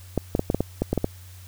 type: clicks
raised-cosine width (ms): 2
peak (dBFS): -8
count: 10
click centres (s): 0.177 / 0.351 / 0.394 / 0.501 / 0.546 / 0.606 / 0.82 / 0.93 / 0.977 / 1.044
effects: added 91 Hz sine -42 dBFS peak until 1.47 s + white hiss -51 dBFS RMS until 1.47 s